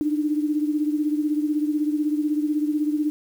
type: beating tone pair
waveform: sine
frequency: 298.1 / 314.1 Hz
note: D4 / D#4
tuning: +26 / +16 cents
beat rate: 16 Hz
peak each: -21 / -27 dBFS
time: 0.01-3.1 s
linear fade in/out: 0 ms
effects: 8-bit